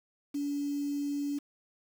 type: tone with quantisation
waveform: sine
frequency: 286.3 Hz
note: D4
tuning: 44 cents flat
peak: -30 dBFS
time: 0.34-1.39 s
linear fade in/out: 10 ms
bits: 8
effects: none